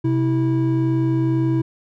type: tone pair together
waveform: triangle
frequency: 129.33 / 325.9 Hz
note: C3 / E4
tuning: -20 / -20 cents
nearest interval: octave + major third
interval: 1600 cents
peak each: -17 dBFS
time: 0.04-1.62 s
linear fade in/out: 10 ms
effects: none